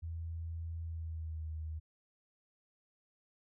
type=tone with pitch glide; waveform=sine; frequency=82.6 to 78.78 Hz; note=E2 to D#2; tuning=+4 to +22 cents; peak=-38 dBFS; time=0.02-1.8 s; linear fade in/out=20 ms; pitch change=-82 cents; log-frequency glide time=0.83-1.46 s; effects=none